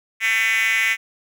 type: tone with high-pass filter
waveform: 5% pulse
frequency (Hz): 223.9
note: A3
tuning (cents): +30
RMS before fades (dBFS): -19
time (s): 0.2-0.97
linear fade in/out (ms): 50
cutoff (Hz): 2100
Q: 6
effects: none